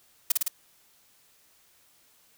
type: noise with echo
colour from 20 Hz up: blue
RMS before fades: -21 dBFS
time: 0.3-0.32 s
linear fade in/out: 5 ms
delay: 54 ms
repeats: 3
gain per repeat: -2 dB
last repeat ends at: 0.482 s
effects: white hiss -62 dBFS RMS until 2.37 s